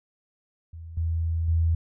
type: tone with level steps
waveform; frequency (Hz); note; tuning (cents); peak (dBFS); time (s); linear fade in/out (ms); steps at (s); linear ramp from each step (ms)
sine; 82.41; E2; 0; -37 / -23 / -19; 0.73-1.75; 5; 0.97 / 1.48; 5
effects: none